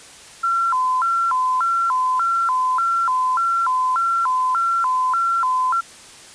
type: tone with vibrato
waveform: sine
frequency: 1178 Hz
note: D6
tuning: 5 cents sharp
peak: -16 dBFS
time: 0.43-5.81 s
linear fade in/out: 10 ms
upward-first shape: square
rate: 1.7 Hz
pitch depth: 250 cents each way
effects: white hiss -42 dBFS RMS until 6.34 s + resampled to 22050 Hz